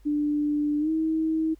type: tone with pitch glide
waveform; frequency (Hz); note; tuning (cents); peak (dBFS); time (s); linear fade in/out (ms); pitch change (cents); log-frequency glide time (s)
sine; 295.5 to 318.5; D4 to D#4; +11 to +41; -22; 0.05-1.55; 20; +130; 0.79-0.9
effects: added 50 Hz sine -51 dBFS peak until 1.59 s + pink hiss -66 dBFS RMS until 1.59 s